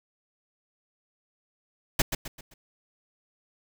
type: noise with echo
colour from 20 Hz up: pink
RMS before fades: -21 dBFS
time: 1.99-2.02 s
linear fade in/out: 5 ms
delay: 130 ms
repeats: 4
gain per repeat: -8 dB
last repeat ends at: 2.54 s
effects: none